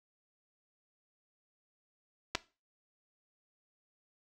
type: clicks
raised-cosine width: 0.2 ms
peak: -14 dBFS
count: 2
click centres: 2.35 / 2.353 s
effects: noise-tail reverb RT60 0.3 s tail -17 dB re dry